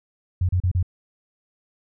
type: tone bursts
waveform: sine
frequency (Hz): 90.5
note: F#2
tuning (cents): -38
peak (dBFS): -17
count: 4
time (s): 0.41-0.828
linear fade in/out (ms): 5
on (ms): 79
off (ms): 34
effects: none